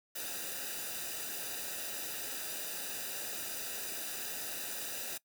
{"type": "noise with comb filter", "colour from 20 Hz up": "white", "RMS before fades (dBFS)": -40, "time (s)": [0.15, 5.18], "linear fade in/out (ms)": 10, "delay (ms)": 0.92, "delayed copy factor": -0.75, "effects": ["noise-tail reverb RT60 0.1 s tail -21 dB re dry"]}